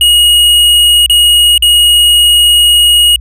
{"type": "tone with dropouts", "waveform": "square", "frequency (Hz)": 2886, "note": "F#7", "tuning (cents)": -44, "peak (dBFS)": -4, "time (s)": [0.01, 3.16], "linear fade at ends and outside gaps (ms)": 2, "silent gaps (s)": [[1.062, 1.097], [1.579, 1.623]], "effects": ["added 60 Hz sine -22 dBFS peak until 3.2 s"]}